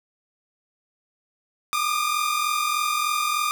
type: tone pair together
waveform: sawtooth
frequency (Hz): 1187.7 / 1231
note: D6 / D#6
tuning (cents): +19 / -19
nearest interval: minor second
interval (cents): 62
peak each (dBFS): -21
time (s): 1.73-3.51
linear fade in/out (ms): 0
effects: none